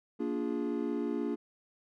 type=chord; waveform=triangle; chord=Bb dominant seventh; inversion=none; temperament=equal with one note detuned; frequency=233.1 / 289.6 / 349.2 / 415.3 Hz; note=Bb3 / D4 / F4 / Ab4; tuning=0 / -24 / 0 / 0 cents; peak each=-34 / -33 / -35 / -36 dBFS; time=0.19-1.36 s; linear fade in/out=20 ms; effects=none

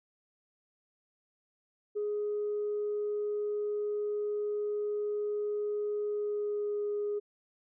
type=tone with pitch glide; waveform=sine; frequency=416.6 to 413.5 Hz; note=G#4 to G#4; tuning=+5 to -8 cents; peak=-29 dBFS; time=1.95-7.2 s; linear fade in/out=20 ms; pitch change=-13 cents; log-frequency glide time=6.07-6.85 s; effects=tanh soft clip ceiling -26 dBFS

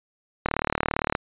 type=click train; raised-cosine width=0.5 ms; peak=-7 dBFS; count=27; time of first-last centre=0.46-1.151 s; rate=37.6 Hz; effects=resampled to 8000 Hz

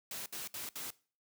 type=noise bursts; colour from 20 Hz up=white; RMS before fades=-42 dBFS; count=4; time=0.11-0.905 s; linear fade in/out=2 ms; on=150 ms; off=65 ms; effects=noise-tail reverb RT60 0.4 s tail -21 dB re dry + high-pass 100 Hz 12 dB/octave

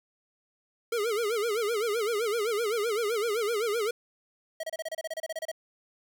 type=tone with vibrato; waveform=square; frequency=440 Hz; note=A4; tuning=in tune; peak=-27 dBFS; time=0.92-3.91 s; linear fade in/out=5 ms; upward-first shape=sine; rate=7.8 Hz; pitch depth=150 cents each way
type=tone bursts; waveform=square; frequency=642 Hz; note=E5; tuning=46 cents flat; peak=-32 dBFS; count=15; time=4.6-5.516 s; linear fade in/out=5 ms; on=34 ms; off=29 ms
effects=10-bit

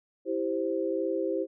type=chord; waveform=sine; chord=C major; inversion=first; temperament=equal; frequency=329.6 / 392 / 523.3 Hz; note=E4 / G4 / C5; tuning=0 / 0 / 0 cents; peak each=-31 dBFS; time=0.25-1.47 s; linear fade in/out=50 ms; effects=none

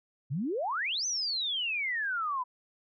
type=exponential two-way sweep; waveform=sine; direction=up then down; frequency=121.3 to 6230 to 975 Hz; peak=-29 dBFS; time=0.3-2.44 s; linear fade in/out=20 ms; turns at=1.06 s; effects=none

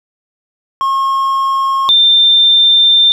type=tone pair in turn; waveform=triangle / sine; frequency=1081 / 3585 Hz; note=C#6 / A7; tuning=-44 / +32 cents; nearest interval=octave + major sixth; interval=2076 cents; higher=second; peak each=-9 / -5 dBFS; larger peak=second; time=0.81-1.89 / 1.89-3.12 s; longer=second; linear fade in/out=0 ms; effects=none

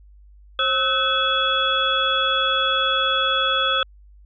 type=tone cluster; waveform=sine; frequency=535 / 1294 / 1509 / 2605 / 3371 Hz; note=C5 / E6 / F#6 / E7 / G#7; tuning=+38 / -32 / +34 / -21 / +25 cents; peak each=-27 / -22 / -26 / -30 / -21 dBFS; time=0.59-3.83 s; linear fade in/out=2 ms; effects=added 50 Hz sine -45 dBFS peak until 4.25 s

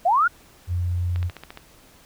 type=linear sweep; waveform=sine; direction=up; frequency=645 to 1480 Hz; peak=-15 dBFS; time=0.05-0.28 s; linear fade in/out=10 ms
type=tone; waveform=sine; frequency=88.3 Hz; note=F2; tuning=20 cents sharp; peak=-21 dBFS; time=0.67-1.31 s; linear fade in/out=50 ms
type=click train; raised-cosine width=0.3 ms; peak=-21 dBFS; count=7; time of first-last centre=1.16-1.574 s; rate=14.5 Hz
effects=pink hiss -52 dBFS RMS until 2.05 s

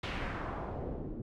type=noise with low-pass filter sweep; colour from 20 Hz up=pink; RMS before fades=-38 dBFS; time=0.03-1.22 s; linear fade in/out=5 ms; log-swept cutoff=3200 to 270 Hz; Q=1.4; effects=MP3 96 kbps

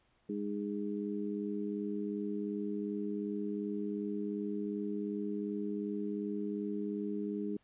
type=harmonic tone; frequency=102.7 Hz; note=G#2; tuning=19 cents flat; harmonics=2 / 3 / 4; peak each=-37 / -39 / -40 dBFS; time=0.29-7.57 s; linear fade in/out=5 ms; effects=pink hiss -72 dBFS RMS until 7.63 s + resampled to 8000 Hz

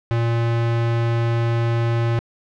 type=tone; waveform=square; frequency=116.54 Hz; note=A#2; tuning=in tune; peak=-18 dBFS; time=0.11-2.19 s; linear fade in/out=0 ms; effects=low-pass 3000 Hz 12 dB/octave

